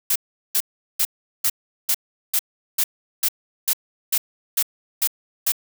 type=noise bursts; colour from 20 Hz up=blue; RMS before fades=-19 dBFS; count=13; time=0.1-5.521 s; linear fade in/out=5 ms; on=57 ms; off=390 ms; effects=none